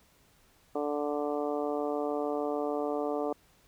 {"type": "harmonic tone", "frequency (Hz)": 146.83, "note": "D3", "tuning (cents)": 0, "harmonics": [2, 3, 4, 5, 6, 7, 8], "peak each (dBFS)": [-35, -33, -35, -37, -44, -46, -43], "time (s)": [0.75, 3.33], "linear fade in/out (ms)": 5, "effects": ["pink hiss -64 dBFS RMS until 3.67 s"]}